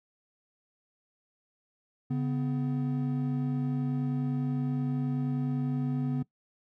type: tone pair together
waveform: triangle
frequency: 141.21 / 251.6 Hz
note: C#3 / B3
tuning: +32 / +32 cents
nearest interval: minor seventh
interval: 1000 cents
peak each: -27 / -29 dBFS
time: 2.1-6.23 s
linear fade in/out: 10 ms
effects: noise-tail reverb RT60 0.1 s tail -20 dB re dry